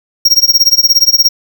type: tone with tremolo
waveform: square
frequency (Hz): 5588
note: F8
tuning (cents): 0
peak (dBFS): -3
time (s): 0.25-1.29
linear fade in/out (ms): 5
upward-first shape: sine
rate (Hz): 17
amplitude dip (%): 95
effects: 7-bit